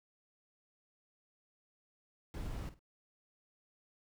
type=noise with echo; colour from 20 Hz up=brown; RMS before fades=-41 dBFS; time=2.34-2.69 s; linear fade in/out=0 ms; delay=51 ms; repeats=2; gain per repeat=-13 dB; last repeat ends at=2.792 s; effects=none

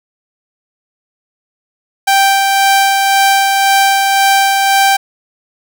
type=tone with tremolo; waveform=sawtooth; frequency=784 Hz; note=G5; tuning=in tune; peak=-3 dBFS; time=2.07-4.97 s; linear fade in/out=10 ms; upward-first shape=sine; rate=1.9 Hz; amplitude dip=30%; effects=none

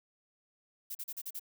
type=noise bursts; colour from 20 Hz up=violet; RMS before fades=-40 dBFS; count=6; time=0.9-1.396 s; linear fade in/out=10 ms; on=51 ms; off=38 ms; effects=none

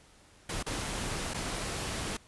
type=noise with dropouts; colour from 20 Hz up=pink; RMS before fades=-35 dBFS; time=0.49-2.17 s; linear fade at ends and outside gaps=5 ms; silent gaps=0.628-0.663 / 1.337-1.343 s; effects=pink hiss -59 dBFS RMS until 2.27 s + resampled to 24000 Hz

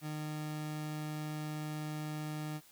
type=tone; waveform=30% pulse; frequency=152.6 Hz; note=D#3; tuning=33 cents flat; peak=-35 dBFS; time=0.01-2.61 s; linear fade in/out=50 ms; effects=white hiss -61 dBFS RMS until 2.71 s

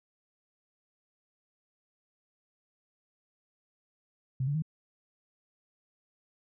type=tone with pitch steps; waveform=sine; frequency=130.81 / 143.48 / 157.37 Hz; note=C3 / D3 / D#3; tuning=0 / -40 / +20 cents; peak=-27 dBFS; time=4.4-4.622 s; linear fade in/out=5 ms; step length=74 ms; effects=none

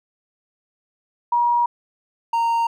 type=tone pair in turn; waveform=sine / triangle; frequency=955 / 925.7 Hz; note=A#5 / A#5; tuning=+42 / -12 cents; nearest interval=minor second; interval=54 cents; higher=first; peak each=-15 dBFS; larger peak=neither; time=1.32-1.66 / 2.33-2.67 s; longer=neither; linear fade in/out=5 ms; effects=none

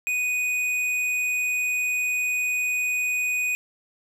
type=tone with tanh clipping; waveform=triangle; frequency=2485 Hz; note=D#7; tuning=3 cents flat; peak=-24 dBFS; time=0.07-3.55 s; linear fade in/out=0 ms; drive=15 dB; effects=none

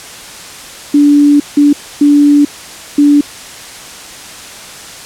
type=tone bursts at uneven times; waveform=sine; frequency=289.9 Hz; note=D4; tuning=22 cents flat; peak=-3 dBFS; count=4; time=0.94-1.4 / 1.57-1.73 / 2.01-2.45 / 2.98-3.21 s; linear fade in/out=5 ms; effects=white hiss -29 dBFS RMS until 5.05 s + low-pass 9000 Hz 12 dB/octave

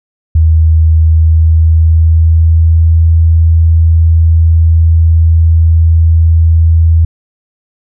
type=tone with pitch glide; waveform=sine; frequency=79.9 to 81.72 Hz; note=D#2 to E2; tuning=+47 to -14 cents; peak=-3 dBFS; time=0.35-7.05 s; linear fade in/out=5 ms; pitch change=+39 cents; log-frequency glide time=0.96-2.93 s; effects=none

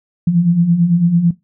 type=beating tone pair; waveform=sine; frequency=164.81 / 173.81 Hz; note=E3 / F3; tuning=0 / -8 cents; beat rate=9 Hz; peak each=-18 / -10 dBFS; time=0.27-1.31 s; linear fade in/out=5 ms; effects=noise-tail reverb RT60 0.2 s tail -18 dB re dry

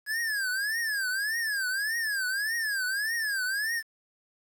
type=tone with vibrato; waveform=square; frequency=1666 Hz; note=G#6; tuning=5 cents sharp; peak=-28 dBFS; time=0.06-3.83 s; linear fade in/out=50 ms; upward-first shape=triangle; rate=1.7 Hz; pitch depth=220 cents each way; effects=9-bit

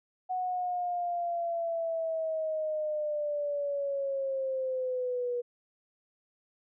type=linear sweep; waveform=sine; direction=down; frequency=740 to 482.3 Hz; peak=-29 dBFS; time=0.29-5.42 s; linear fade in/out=20 ms; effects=none

